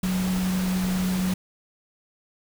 sine tone in noise, 185 Hz, F#3, in tune, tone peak -22 dBFS, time 0.03-1.34 s, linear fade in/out 5 ms, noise pink, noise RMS -33 dBFS, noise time 0.03-1.34 s, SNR +8 dB, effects none

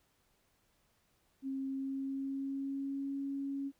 sine tone with pitch glide, 268.8 to 276.5 Hz, C4 to C#4, +47 to -4 cents, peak -35 dBFS, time 1.42-3.72 s, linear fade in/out 50 ms, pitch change +49 cents, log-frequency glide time 1.68-3.15 s, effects pink hiss -74 dBFS RMS until 3.79 s

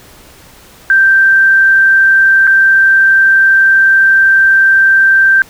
sine tone with dropouts, 1568 Hz, G6, in tune, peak -4 dBFS, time 0.9-5.42 s, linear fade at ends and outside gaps 1 ms, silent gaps 2.47-2.474 s, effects pink hiss -39 dBFS RMS until 5.49 s

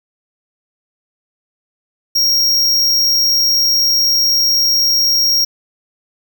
square tone, 5588 Hz, F8, in tune, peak -11 dBFS, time 2.15-5.45 s, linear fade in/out 10 ms, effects none

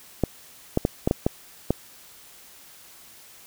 clicks, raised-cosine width 2 ms, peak -6 dBFS, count 7, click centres 0.237 / 0.774 / 0.851 / 1.075 / 1.111 / 1.265 / 1.706 s, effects white hiss -49 dBFS RMS until 3.46 s

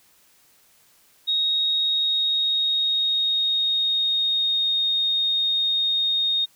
sine tone with pitch glide, 3757 to 3705 Hz, A#7 to A#7, +13 to -11 cents, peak -19 dBFS, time 1.27-6.46 s, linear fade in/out 20 ms, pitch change -24 cents, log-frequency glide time 1.76-4.78 s, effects white hiss -58 dBFS RMS until 6.55 s

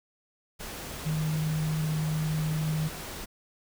sine tone in noise, 155.56 Hz, D#3, in tune, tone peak -26 dBFS, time 1.05-2.89 s, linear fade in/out 20 ms, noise pink, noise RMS -39 dBFS, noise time 0.59-3.26 s, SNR +10 dB, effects none

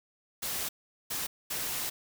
white noise bursts at uneven times, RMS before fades -34 dBFS, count 3, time 0.42-0.69 / 1.1-1.27 / 1.5-1.9 s, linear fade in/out 10 ms, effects none

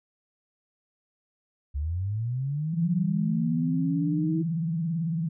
sine linear sweep, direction up, 67.2 to 326.5 Hz, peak -26 dBFS, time 1.74-4.43 s, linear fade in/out 20 ms
sine tone with vibrato, 164.7 Hz, E3, 1 cent flat, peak -25 dBFS, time 2.73-5.29 s, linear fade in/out 10 ms, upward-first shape triangle, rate 18 Hz, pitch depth 130 cents each way
effects none

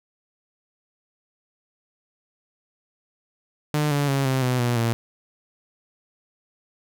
sawtooth tone with pitch steps, 149.8 / 143.53 / 137.53 / 131.77 / 126.26 / 120.97 / 115.91 Hz, D3 / D3 / C#3 / C3 / B2 / B2 / A#2, +35 / -39 / -13 / +13 / +39 / -35 / -9 cents, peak -16 dBFS, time 3.74-4.93 s, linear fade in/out 0 ms, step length 170 ms, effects none

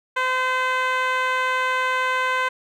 10% pulse tone with band-pass filter, 513 Hz, C5, 34 cents flat, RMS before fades -22 dBFS, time 0.16-2.49 s, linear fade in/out 10 ms, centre 1200 Hz, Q 1.1, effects none

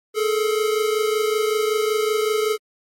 square tone pair together, 425.9 / 451.2 Hz, G#4 / A4, +44 / +44 cents, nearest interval minor second, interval 100 cents, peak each -20 / -25 dBFS, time 0.14-2.58 s, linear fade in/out 50 ms, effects MP3 64 kbps

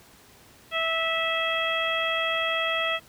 harmonic tone, 654 Hz, E5, 14 cents flat, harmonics 1 / 2 / 3 / 4 / 5, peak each -30 / -30 / -30 / -30 / -30 dBFS, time 0.71-3 s, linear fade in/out 50 ms, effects pink hiss -53 dBFS RMS until 3.08 s + high-pass 60 Hz 12 dB/octave

